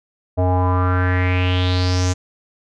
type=tone with low-pass filter sweep; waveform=square; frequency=91 Hz; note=F#2; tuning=28 cents flat; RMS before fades=-17 dBFS; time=0.37-2.14 s; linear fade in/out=20 ms; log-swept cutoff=670 to 6800 Hz; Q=5; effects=none